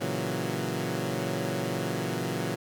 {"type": "chord", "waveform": "15% pulse", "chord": "F# dominant seventh", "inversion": "first", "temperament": "equal", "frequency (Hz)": [116.54, 138.59, 164.81, 185], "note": ["A#2", "C#3", "E3", "F#3"], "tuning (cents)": [0, 0, 0, 0], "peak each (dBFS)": -28, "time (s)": [0, 2.56], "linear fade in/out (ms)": 20, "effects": []}